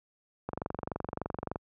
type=click train; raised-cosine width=1 ms; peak=-19 dBFS; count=26; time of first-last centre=0.49-1.558 s; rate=23.4 Hz; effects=high-pass 60 Hz 12 dB/octave